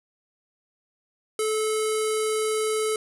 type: tone with low-pass filter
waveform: square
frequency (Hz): 434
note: A4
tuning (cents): -24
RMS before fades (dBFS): -25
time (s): 1.39-2.96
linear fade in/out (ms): 2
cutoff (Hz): 10000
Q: 3.7
effects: none